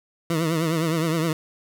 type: tone with vibrato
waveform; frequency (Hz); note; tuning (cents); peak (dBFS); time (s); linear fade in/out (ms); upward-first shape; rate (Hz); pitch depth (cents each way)
20% pulse; 162.3; E3; -27; -16; 0.3-1.33; 2; triangle; 9.7; 99
effects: none